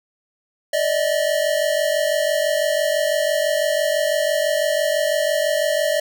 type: tone pair together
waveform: square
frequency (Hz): 588 / 634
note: D5 / D#5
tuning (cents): +2 / +32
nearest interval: minor second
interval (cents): 130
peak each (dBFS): -21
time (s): 0.73-6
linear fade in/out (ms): 5
effects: none